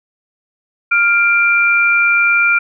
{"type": "tone pair together", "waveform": "sine", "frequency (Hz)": [1400.9, 2369], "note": ["F6", "D7"], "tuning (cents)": [5, 14], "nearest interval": "major sixth", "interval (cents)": 909, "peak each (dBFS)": -12, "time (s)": [0.91, 2.59], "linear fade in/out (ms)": 10, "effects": []}